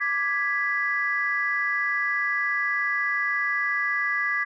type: chord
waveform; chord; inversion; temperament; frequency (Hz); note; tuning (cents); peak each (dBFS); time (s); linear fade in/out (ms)
sine; G# diminished; second; equal; 1174.7 / 1661.2 / 1975.5; D6 / G#6 / B6; 0 / 0 / 0; -30 / -26 / -25; 0-4.45; 20
effects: tanh soft clip ceiling -13 dBFS